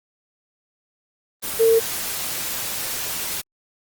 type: tone in noise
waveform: sine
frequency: 453 Hz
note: A#4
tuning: 50 cents flat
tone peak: -12 dBFS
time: 1.59-1.8 s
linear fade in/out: 20 ms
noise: white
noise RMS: -27 dBFS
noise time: 1.42-3.42 s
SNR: +12 dB
effects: Opus 24 kbps